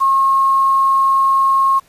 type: tone with quantisation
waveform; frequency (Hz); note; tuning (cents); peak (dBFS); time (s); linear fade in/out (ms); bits
sine; 1081; C#6; -44; -10; 0-1.8; 20; 6
effects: pink hiss -52 dBFS RMS until 1.88 s + resampled to 32000 Hz